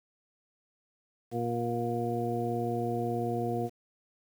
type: harmonic tone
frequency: 118.3 Hz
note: A#2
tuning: 26 cents sharp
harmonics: 1 / 2 / 3 / 4 / 6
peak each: -35 / -35 / -35 / -35 / -35 dBFS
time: 1.31-3.7 s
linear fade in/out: 50 ms
effects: 9-bit